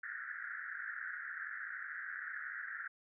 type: band-pass noise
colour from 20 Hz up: pink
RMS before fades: -44 dBFS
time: 0.03-2.88 s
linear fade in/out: 10 ms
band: 1400 to 1900 Hz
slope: 96 dB/octave
effects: none